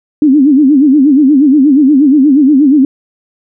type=tone with vibrato; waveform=sine; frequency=281.9 Hz; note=C#4; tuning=29 cents sharp; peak=-3 dBFS; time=0.22-2.85 s; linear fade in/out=2 ms; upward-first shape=sine; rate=8.4 Hz; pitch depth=160 cents each way; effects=none